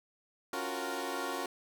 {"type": "chord", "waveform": "15% pulse", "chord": "Gb major seventh", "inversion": "second", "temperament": "equal with one note detuned", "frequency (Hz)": [277.2, 350.4, 370, 466.2], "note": ["Db4", "F4", "Gb4", "Bb4"], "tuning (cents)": [0, 6, 0, 0], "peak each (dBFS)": -34, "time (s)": [0.53, 1.46], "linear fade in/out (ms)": 2, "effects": []}